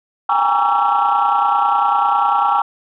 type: tone cluster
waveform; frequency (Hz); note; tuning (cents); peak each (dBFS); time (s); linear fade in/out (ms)
sine; 795 / 825 / 933 / 1134 / 1345; G5 / G#5 / A#5 / C#6 / E6; +24 / -12 / +1 / +39 / +34; -18; 0.29-2.62; 5
effects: tanh soft clip ceiling -6 dBFS